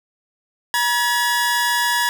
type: tone pair together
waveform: sawtooth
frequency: 960 / 1692.8 Hz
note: B5 / G#6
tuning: -49 / +33 cents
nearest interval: minor seventh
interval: 982 cents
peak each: -16 dBFS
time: 0.74-2.09 s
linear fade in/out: 0 ms
effects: none